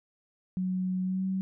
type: tone with pitch glide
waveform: sine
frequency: 185 to 189.65 Hz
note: F#3 to F#3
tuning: 0 to +43 cents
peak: -27 dBFS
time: 0.57-1.41 s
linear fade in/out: 0 ms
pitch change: +43 cents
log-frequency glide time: 1.03-1.25 s
effects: none